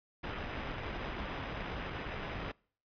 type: noise with sample-and-hold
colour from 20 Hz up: pink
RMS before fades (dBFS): -40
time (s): 0.23-2.52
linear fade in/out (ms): 10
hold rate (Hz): 4410
effects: noise-tail reverb RT60 0.5 s tail -26 dB re dry + resampled to 11025 Hz